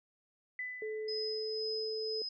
sine tone with exponential decay, 2000 Hz, B6, 21 cents sharp, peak -35 dBFS, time 0.59-1.61 s, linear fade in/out 2 ms, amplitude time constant 220 ms
sine tone with pitch glide, 433.1 to 439.1 Hz, A4 to A4, -27 to -4 cents, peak -36 dBFS, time 0.82-2.22 s, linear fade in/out 2 ms, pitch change +23 cents, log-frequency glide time 1.06-1.73 s
sine tone with tremolo, 5060 Hz, D#8, 28 cents sharp, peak -36 dBFS, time 1.08-2.29 s, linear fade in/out 5 ms, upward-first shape sine, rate 2 Hz, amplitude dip 35%
effects none

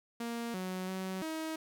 sawtooth tone with pitch steps, 233.9 / 185.3 / 188.3 / 318.1 Hz, A#3 / F#3 / F#3 / D#4, +6 / +3 / +31 / +38 cents, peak -32 dBFS, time 0.2-1.56 s, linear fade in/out 5 ms, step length 340 ms, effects none

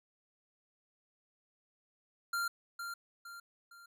square tone with echo, 1389 Hz, F6, 10 cents flat, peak -33 dBFS, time 2.33-2.48 s, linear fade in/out 5 ms, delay 460 ms, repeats 3, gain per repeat -7 dB, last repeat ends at 3.86 s, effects none

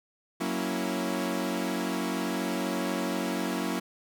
sawtooth chord, F# dominant seventh, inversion none, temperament equal, 185 / 233.1 / 277.2 / 329.6 Hz, F#3 / A#3 / C#4 / E4, 0 / 0 / 0 / 0 cents, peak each -30 dBFS, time 0.4-3.8 s, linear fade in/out 10 ms, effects none

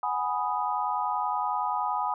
sine chord, G# minor seventh, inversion third, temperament equal, 740 / 830.6 / 987.8 / 1244.5 Hz, F#5 / G#5 / B5 / D#6, 0 / 0 / 0 / 0 cents, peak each -34 / -30 / -30 / -32 dBFS, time 0.03-2.14 s, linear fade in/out 2 ms, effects none

